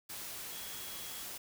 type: tone in noise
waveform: sine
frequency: 3322 Hz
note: G#7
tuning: in tune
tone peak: -52 dBFS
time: 0.51-1.23 s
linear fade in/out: 10 ms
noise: white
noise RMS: -44 dBFS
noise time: 0.09-1.38 s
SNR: -11 dB
effects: none